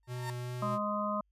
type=tone with exponential growth; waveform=30% pulse; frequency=914 Hz; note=A#5; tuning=34 cents flat; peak=-33 dBFS; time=0.03-0.3 s; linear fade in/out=1 ms; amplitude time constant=57 ms
type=tone with vibrato; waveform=square; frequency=123.47 Hz; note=B2; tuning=in tune; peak=-37 dBFS; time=0.07-0.79 s; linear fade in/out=50 ms; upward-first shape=triangle; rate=2.6 Hz; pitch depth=11 cents each way
type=harmonic tone; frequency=207.7 Hz; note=G#3; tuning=in tune; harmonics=1 / 3 / 5 / 6; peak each=-36 / -36 / -36 / -36 dBFS; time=0.62-1.21 s; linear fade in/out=5 ms
effects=added 50 Hz sine -70 dBFS peak until 1.31 s + resampled to 32000 Hz